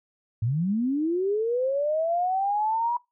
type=linear sweep; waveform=sine; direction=up; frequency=103.83 to 969 Hz; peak=-22 dBFS; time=0.42-2.97 s; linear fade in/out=5 ms; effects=noise-tail reverb RT60 0.2 s tail -21 dB re dry